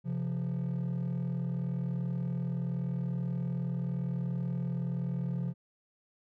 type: tone pair together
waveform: triangle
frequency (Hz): 133.3 / 174.18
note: C3 / F3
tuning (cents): +33 / -4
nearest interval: perfect fourth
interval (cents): 463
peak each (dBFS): -30 / -30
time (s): 0.04-5.54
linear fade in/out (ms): 50
effects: tanh soft clip ceiling -26 dBFS